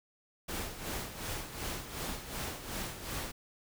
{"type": "noise with tremolo", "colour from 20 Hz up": "pink", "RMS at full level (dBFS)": -37, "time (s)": [0.48, 3.32], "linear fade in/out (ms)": 10, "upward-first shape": "sine", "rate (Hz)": 2.7, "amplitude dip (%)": 65, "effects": []}